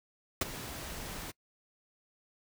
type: noise with ADSR envelope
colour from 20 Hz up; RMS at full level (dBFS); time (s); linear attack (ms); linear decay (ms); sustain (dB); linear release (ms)
pink; -26; 0.41-1.32; 5; 20; -16; 19
effects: noise-tail reverb RT60 0.1 s tail -24 dB re dry